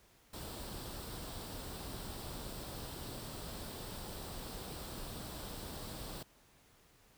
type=noise with comb filter; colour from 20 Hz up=pink; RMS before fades=-45 dBFS; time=0.33-6.23 s; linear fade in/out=5 ms; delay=0.23 ms; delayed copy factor=+0.5; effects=pink hiss -66 dBFS RMS until 7.17 s